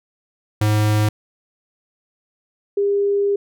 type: tone pair in turn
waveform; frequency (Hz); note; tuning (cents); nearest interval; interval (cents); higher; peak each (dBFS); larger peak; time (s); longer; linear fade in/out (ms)
square / sine; 106.3 / 402.6; G#2 / G4; +41 / +46; octave + major seventh; 2305; second; -15; neither; 0.61-1.09 / 2.77-3.36; second; 5
effects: none